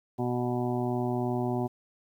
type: harmonic tone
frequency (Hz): 122.9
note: B2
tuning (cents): -8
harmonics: 1 / 2 / 3 / 5 / 6 / 7 / 8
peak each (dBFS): -32 / -31 / -32 / -39 / -36 / -41 / -44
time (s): 0.18-1.68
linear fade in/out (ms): 20
effects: 10-bit